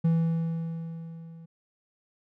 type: tone with level ramp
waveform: triangle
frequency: 164.81 Hz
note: E3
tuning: in tune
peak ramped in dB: -17 to -42 dBFS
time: 0.04-1.46 s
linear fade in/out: 10 ms
effects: none